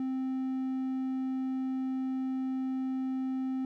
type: tone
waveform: triangle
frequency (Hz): 261.6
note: C4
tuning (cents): 0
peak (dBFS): -28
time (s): 0-3.65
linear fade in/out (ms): 2
effects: none